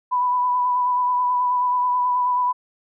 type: tone with vibrato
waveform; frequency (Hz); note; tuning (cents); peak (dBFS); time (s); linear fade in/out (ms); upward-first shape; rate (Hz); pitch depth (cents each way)
sine; 991; B5; +6; -17; 0.11-2.53; 20; sine; 9.3; 20
effects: none